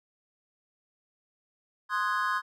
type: chord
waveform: triangle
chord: Ab dominant seventh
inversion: first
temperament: equal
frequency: 1046.5 / 1244.5 / 1480 / 1661.2 Hz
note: C6 / Eb6 / Gb6 / Ab6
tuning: 0 / 0 / 0 / 0 cents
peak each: -28 / -30 / -32 / -31 dBFS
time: 1.89-2.42 s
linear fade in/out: 50 ms
effects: none